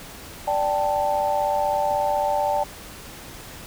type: chord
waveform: sine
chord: D suspended fourth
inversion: none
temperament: equal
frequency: 587.3 / 784 / 880 Hz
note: D5 / G5 / A5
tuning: 0 / 0 / 0 cents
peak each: -24 dBFS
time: 0.47-2.64 s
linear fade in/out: 10 ms
effects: pink hiss -40 dBFS RMS until 3.66 s